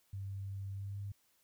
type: tone with pitch glide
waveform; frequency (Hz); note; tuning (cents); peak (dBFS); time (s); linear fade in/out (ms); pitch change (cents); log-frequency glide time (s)
sine; 98 to 100.23; G2 to G2; 0 to +39; -39; 0.13-1.12; 5; +39; 0.74-0.99
effects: white hiss -73 dBFS RMS until 1.43 s